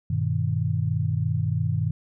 sine chord, G augmented, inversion none, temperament equal with one note detuned, 98 / 121.14 / 155.56 Hz, G2 / B2 / D#3, 0 / -33 / 0 cents, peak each -26 dBFS, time 0.1-1.91 s, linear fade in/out 5 ms, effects none

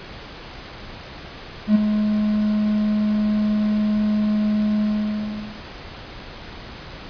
triangle tone with ADSR envelope, 211.5 Hz, G#3, 32 cents sharp, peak -7 dBFS, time 1.67-5.61 s, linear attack 82 ms, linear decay 14 ms, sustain -8 dB, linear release 800 ms, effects pink hiss -37 dBFS RMS until 7.09 s + resampled to 11025 Hz

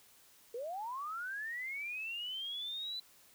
sine linear sweep, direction up, 446.6 to 4026 Hz, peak -38 dBFS, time 0.54-3 s, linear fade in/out 5 ms, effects white hiss -63 dBFS RMS until 3.34 s

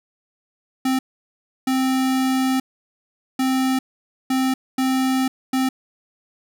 square tone bursts at uneven times, 261.6 Hz, C4, in tune, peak -18 dBFS, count 6, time 0.85-0.99 / 1.67-2.6 / 3.39-3.79 / 4.3-4.54 / 4.78-5.28 / 5.53-5.69 s, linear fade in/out 5 ms, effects none

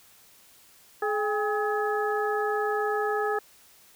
harmonic tone with a mistuned harmonic, 423.7 Hz, G#4, 35 cents sharp, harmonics 1 / 2 / 3 / 4, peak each -27 / -30 / -32 / -33 dBFS, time 1.02-3.39 s, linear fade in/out 5 ms, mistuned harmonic 2, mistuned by -83 cents, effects white hiss -56 dBFS RMS until 3.95 s

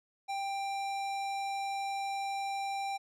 sine tone with hard clipping, 789 Hz, G5, 11 cents sharp, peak -35 dBFS, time 0.28-2.98 s, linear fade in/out 20 ms, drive 16 dB, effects none

